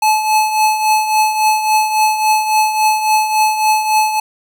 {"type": "tone with tremolo", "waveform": "square", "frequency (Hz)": 862, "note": "A5", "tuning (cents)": -36, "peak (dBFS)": -9, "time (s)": [0.02, 4.2], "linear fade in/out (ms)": 5, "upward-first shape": "triangle", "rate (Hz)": 3.6, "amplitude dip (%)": 65, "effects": []}